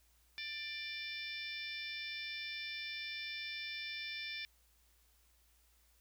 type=harmonic tone with a mistuned harmonic; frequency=591 Hz; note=D5; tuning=11 cents sharp; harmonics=3 / 4 / 5 / 6 / 7 / 8 / 9; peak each=-49 / -44 / -56 / -47 / -57 / -53 / -50 dBFS; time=0.38-4.45 s; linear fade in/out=0 ms; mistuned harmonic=7; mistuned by=+16 cents; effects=added 58 Hz sine -70 dBFS peak until 6 s + white hiss -72 dBFS RMS until 6 s